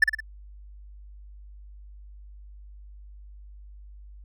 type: tone with echo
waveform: triangle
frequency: 1767 Hz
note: A6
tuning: 7 cents sharp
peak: -10 dBFS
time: 0.02-0.04 s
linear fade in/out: 5 ms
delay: 55 ms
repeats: 3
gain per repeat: -6 dB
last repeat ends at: 0.205 s
effects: added 50 Hz sine -43 dBFS peak until 4.24 s